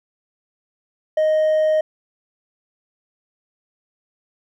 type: tone with hard clipping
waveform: sine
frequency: 622.3 Hz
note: D#5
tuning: in tune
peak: -15 dBFS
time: 1.17-1.81 s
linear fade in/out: 5 ms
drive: 2 dB
effects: none